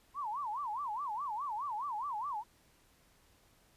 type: tone with vibrato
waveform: sine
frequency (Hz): 987.8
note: B5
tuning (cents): 0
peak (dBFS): -35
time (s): 0.14-2.44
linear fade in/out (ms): 50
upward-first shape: sine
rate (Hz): 4.8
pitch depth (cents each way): 300
effects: pink hiss -67 dBFS RMS until 3.76 s + resampled to 32000 Hz